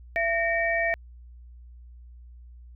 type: tone cluster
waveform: sine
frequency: 671 / 1838 / 2292 Hz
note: E5 / A#6 / D7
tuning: +31 / -25 / -43 cents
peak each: -26 / -26 / -29 dBFS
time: 0.16-0.94 s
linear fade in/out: 0 ms
effects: added 60 Hz sine -44 dBFS peak until 2.75 s